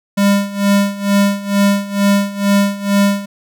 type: tone with tremolo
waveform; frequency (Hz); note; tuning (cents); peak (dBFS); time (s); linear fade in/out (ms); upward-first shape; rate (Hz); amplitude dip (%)
square; 200.5; G3; +39; -9; 0.17-3.26; 10; sine; 2.2; 85
effects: none